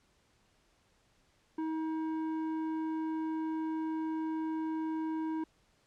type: tone with low-pass filter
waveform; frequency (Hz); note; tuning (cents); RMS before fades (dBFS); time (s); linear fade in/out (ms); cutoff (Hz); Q
square; 317.8; D#4; +37; -35; 1.58-5.44; 5; 970; 0.92
effects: pink hiss -70 dBFS RMS until 5.86 s + low-pass 8000 Hz 12 dB/octave